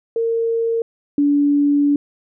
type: tone pair in turn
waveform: sine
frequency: 458.4 / 287.8 Hz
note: A#4 / D4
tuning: -29 / -35 cents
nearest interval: minor sixth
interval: 806 cents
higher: first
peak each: -16 / -12 dBFS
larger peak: second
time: 0.16-0.82 / 1.18-1.96 s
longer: second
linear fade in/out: 2 ms
effects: none